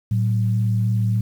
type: tone pair together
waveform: sine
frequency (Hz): 112.1 / 188.71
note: A2 / F#3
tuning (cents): +33 / +34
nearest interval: major sixth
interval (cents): 901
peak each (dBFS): -17 / -26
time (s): 0.11-1.21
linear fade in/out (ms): 5
effects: 8-bit